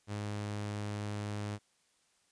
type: tone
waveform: sawtooth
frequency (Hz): 103.83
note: G#2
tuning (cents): 0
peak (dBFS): -32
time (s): 0.07-1.59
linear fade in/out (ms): 50
effects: white hiss -72 dBFS RMS until 2.31 s + resampled to 22050 Hz